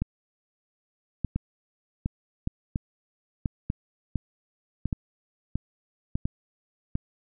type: two click trains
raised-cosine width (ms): 5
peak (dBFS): -14 / -14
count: 9 / 6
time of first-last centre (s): 1.36-6.954 / 0.02-6.155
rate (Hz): 1.43 / 0.815
effects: none